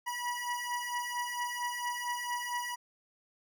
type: beating tone pair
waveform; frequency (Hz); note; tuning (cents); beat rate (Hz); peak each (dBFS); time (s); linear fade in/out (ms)
25% pulse; 968 / 972.4; B5 / B5; -35 / -27; 4.4; -34 / -32; 0.06-2.76; 20
effects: none